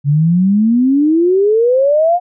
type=exponential sweep; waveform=sine; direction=up; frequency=138.59 to 725 Hz; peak=-8 dBFS; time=0.04-2.2 s; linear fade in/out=50 ms; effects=none